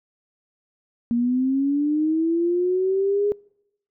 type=linear sweep; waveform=sine; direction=up; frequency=233.1 to 415.3 Hz; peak=-18 dBFS; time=1.11-3.32 s; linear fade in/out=0 ms; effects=noise-tail reverb RT60 0.8 s tail -26 dB re dry